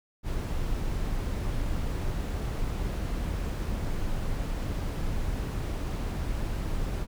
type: noise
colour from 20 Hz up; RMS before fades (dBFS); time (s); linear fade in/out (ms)
brown; -30; 0.23-7.07; 50
effects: none